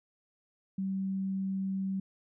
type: tone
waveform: sine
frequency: 192.3 Hz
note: G3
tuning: 33 cents flat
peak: -30 dBFS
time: 0.78-2 s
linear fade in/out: 5 ms
effects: none